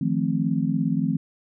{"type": "chord", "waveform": "sine", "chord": "F dominant seventh", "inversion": "third", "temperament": "just", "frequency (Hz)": [157.15, 174.61, 218.3, 261.9], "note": ["Eb3", "F3", "A3", "C4"], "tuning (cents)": [18, 0, -13, 2], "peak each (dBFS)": -26, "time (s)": [0.01, 1.17], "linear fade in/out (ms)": 5, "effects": []}